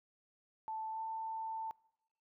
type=tone with pitch glide; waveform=sine; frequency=880 to 890.2 Hz; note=A5 to A5; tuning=0 to +20 cents; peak=-38 dBFS; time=0.68-1.71 s; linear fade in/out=0 ms; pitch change=+20 cents; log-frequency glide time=0.9-1.01 s; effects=noise-tail reverb RT60 0.9 s tail -23 dB re dry